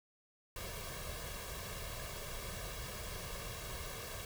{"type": "noise with comb filter", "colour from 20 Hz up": "pink", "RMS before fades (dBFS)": -44, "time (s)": [0.56, 4.25], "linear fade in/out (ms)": 2, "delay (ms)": 1.8, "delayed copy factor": 0.7, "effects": []}